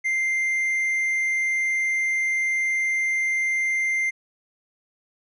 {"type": "tone", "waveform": "triangle", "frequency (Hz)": 2093, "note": "C7", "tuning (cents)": 0, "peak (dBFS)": -19, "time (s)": [0.04, 4.11], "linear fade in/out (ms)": 20, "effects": ["resampled to 24000 Hz"]}